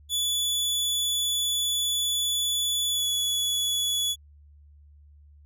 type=tone with pitch glide; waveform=sawtooth; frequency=3445 to 3403 Hz; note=A7 to G#7; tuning=-37 to +41 cents; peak=-21 dBFS; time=0.09-4.16 s; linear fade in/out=50 ms; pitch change=-22 cents; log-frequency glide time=2.9-3.05 s; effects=added 73 Hz sine -50 dBFS peak until 5.45 s